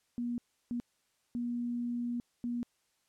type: tone bursts at uneven times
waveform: sine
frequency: 240 Hz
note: B3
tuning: 49 cents flat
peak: -32 dBFS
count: 4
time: 0.18-0.38 / 0.71-0.8 / 1.35-2.2 / 2.44-2.63 s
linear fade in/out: 0 ms
effects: white hiss -75 dBFS RMS until 3.08 s + low-pass 10000 Hz 12 dB/octave